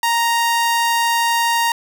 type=tone; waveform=sawtooth; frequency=932.3 Hz; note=A#5; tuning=in tune; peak=-11 dBFS; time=0.03-1.72 s; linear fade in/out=2 ms; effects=none